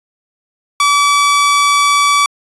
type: tone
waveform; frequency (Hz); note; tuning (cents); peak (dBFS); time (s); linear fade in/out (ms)
sawtooth; 1149; D6; -38; -5; 0.8-2.26; 2
effects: resampled to 24000 Hz